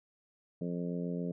harmonic tone, 87.31 Hz, F2, in tune, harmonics 2 / 3 / 4 / 5 / 6 / 7, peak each -35 / -40 / -46 / -42 / -46 / -48 dBFS, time 0.61-1.32 s, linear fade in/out 5 ms, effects none

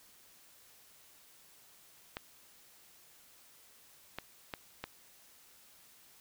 clicks, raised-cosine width 0.3 ms, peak -22 dBFS, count 4, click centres 2.169 / 4.186 / 4.538 / 4.84 s, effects white hiss -61 dBFS RMS until 6.2 s

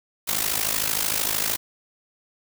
white noise with amplitude modulation, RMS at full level -21 dBFS, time 0.27-1.57 s, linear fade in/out 20 ms, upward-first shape sine, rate 53.1 Hz, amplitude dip 80%, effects none

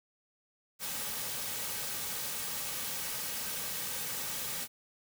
white noise with comb filter, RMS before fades -37 dBFS, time 0.79-4.68 s, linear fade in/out 50 ms, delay 2.9 ms, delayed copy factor -0.5, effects none

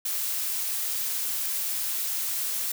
blue noise, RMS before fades -29 dBFS, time 0.05-2.72 s, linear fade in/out 5 ms, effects none

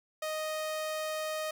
sawtooth tone, 622.3 Hz, D#5, in tune, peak -29 dBFS, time 0.22-1.51 s, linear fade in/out 5 ms, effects none

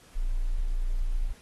sine tone, 29.14 Hz, A#0, in tune, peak -24 dBFS, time 0.15-1.33 s, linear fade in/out 20 ms, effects pink hiss -56 dBFS RMS until 1.41 s + AAC 32 kbps

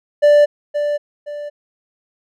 triangle tone with echo, 587.3 Hz, D5, in tune, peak -5 dBFS, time 0.22-0.46 s, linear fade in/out 20 ms, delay 520 ms, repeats 2, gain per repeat -9 dB, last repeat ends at 1.5 s, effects none

